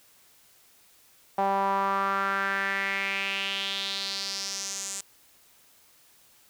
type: tone with band-pass filter sweep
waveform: sawtooth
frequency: 196 Hz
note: G3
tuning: in tune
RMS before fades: -29 dBFS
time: 1.38-5.01 s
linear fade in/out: 5 ms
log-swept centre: 800 to 7600 Hz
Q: 3.9
effects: white hiss -59 dBFS RMS until 6.49 s